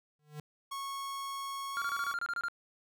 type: tone with exponential growth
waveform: square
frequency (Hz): 150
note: D3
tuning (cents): +37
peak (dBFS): -38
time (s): 0.19-0.4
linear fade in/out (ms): 2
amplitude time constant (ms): 44
type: tone with pitch glide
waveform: 45% pulse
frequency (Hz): 1100 to 1127.7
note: C#6 to C#6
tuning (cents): -14 to +29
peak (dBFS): -37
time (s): 0.71-2.14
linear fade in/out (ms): 10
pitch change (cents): +43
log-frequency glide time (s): 1.72-1.81
type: tone bursts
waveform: triangle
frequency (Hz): 1396.9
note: F6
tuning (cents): 0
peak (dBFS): -30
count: 10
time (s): 1.77-2.484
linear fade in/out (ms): 0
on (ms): 48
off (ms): 26
effects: none